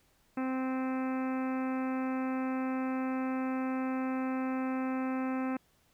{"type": "harmonic tone", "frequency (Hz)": 260.4, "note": "C4", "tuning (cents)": -8, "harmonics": [1, 2, 3, 4, 5, 6, 7, 8, 9, 10], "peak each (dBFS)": [-31, -41, -42, -45, -45, -49, -52, -52, -54, -52], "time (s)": [0.37, 5.57], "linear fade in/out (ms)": 5, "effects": ["pink hiss -69 dBFS RMS until 5.93 s"]}